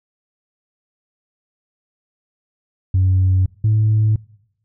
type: tone pair in turn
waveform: sine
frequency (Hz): 93.5 / 108.03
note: F#2 / A2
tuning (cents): +19 / -31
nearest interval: minor third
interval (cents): 250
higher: second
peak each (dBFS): -10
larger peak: neither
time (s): 2.94-3.46 / 3.64-4.16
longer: neither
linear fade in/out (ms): 5
effects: noise-tail reverb RT60 0.8 s tail -24 dB re dry + tanh soft clip ceiling -9 dBFS